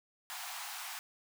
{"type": "high-pass noise", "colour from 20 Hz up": "pink", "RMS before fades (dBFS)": -43, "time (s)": [0.3, 0.99], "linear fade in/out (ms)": 0, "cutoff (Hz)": 700, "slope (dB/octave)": 96, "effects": []}